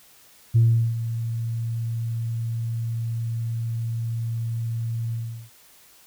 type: tone with ADSR envelope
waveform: sine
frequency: 115.1 Hz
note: A#2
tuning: 22 cents flat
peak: -11 dBFS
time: 0.54-5.5 s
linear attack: 20 ms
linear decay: 380 ms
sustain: -13 dB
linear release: 380 ms
effects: tanh soft clip ceiling -10 dBFS + white hiss -53 dBFS RMS until 6.06 s